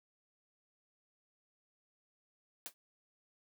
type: noise with exponential decay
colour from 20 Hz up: white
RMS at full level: -39 dBFS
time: 2.66-2.74 s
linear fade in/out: 0 ms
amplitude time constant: 16 ms
effects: high-pass 200 Hz 12 dB/octave